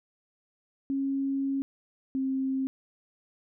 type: tone pair in turn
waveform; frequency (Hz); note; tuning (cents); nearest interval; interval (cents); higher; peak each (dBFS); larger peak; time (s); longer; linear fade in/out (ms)
sine; 273.1 / 265.8; C#4 / C4; -26 / +27; unison; 47; first; -26; neither; 0.9-1.62 / 2.15-2.67; first; 0
effects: none